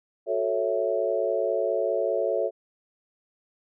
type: chord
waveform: sine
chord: F# minor seventh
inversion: none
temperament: equal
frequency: 370 / 440 / 554.4 / 659.3 Hz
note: F#4 / A4 / C#5 / E5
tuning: 0 / 0 / 0 / 0 cents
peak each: -31 / -28 / -27 / -28 dBFS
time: 0.26-2.51 s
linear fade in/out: 50 ms
effects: none